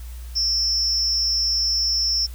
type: tone with amplitude modulation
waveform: sine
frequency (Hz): 5380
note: E8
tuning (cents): +34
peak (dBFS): -15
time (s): 0.35-2.27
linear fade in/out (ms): 20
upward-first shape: sine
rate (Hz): 299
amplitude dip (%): 75
effects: added 60 Hz sine -32 dBFS peak until 2.34 s + white hiss -48 dBFS RMS until 2.34 s